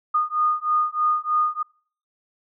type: beating tone pair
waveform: sine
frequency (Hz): 1226 / 1229.2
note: D#6 / D#6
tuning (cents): -26 / -21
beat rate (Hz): 3.2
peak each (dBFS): -22 / -22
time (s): 0.14-1.63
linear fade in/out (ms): 10
effects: noise-tail reverb RT60 0.5 s tail -26 dB re dry